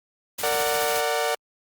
white noise with tremolo, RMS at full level -30 dBFS, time 0.38-1.01 s, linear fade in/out 10 ms, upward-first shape square, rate 14 Hz, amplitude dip 30%
sawtooth chord, Bb augmented, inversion none, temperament equal with one note detuned, 459.5 / 587.3 / 740 Hz, Bb4 / D5 / F#5, -25 / 0 / 0 cents, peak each -23 dBFS, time 0.43-1.35 s, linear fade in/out 5 ms
effects Opus 48 kbps

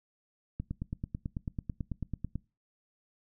click train, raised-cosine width 5 ms, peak -22 dBFS, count 17, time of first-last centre 0.6-2.356 s, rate 9.11 Hz, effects noise-tail reverb RT60 0.3 s tail -23 dB re dry

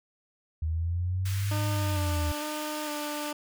sine linear two-way sweep, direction up then down, 77.78 to 105.3 to 77.78 Hz, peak -26 dBFS, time 0.62-2.32 s, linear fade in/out 5 ms, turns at 1.65 s
pink high-pass noise, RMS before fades -41 dBFS, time 1.25-3.32 s, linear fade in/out 10 ms, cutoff 1400 Hz, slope 24 dB/octave
15% pulse tone with vibrato, 300 Hz, D4, 37 cents sharp, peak -26 dBFS, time 1.51-3.33 s, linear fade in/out 5 ms, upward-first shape square, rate 1.1 Hz, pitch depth 18 cents each way
effects none

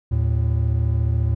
triangle tone pair together, 77.78 / 112.08 Hz, D#2 / A2, 0 / +32 cents, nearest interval tritone, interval 632 cents, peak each -18 dBFS, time 0.11-1.35 s, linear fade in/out 10 ms, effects none

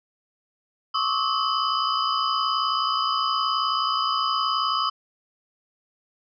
sine tone cluster, 1095 / 1154 / 1286 / 3033 / 4932 Hz, C#6 / D6 / E6 / F#7 / D#8, -22 / -31 / -43 / +42 / -16 cents, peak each -27 / -29 / -25 / -30 / -30 dBFS, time 0.94-4.9 s, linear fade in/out 10 ms, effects none

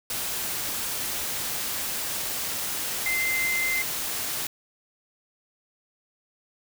sine tone in noise, 2078 Hz, C7, 12 cents flat, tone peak -24 dBFS, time 3.06-3.82 s, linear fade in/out 2 ms, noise white, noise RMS -30 dBFS, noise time 0.1-4.47 s, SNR +3 dB, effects none

